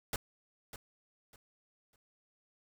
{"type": "noise with echo", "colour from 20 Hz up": "pink", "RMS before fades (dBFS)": -35, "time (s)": [0.13, 0.16], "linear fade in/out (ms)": 2, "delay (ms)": 600, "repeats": 3, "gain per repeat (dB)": -12, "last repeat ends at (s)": 1.96, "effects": []}